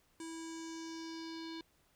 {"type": "tone with low-pass filter sweep", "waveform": "square", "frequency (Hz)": 326.8, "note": "E4", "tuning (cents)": -15, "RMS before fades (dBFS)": -45, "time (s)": [0.2, 1.61], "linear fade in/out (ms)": 2, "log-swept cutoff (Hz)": [8300, 4100], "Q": 4.1, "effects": ["pink hiss -72 dBFS RMS until 1.95 s"]}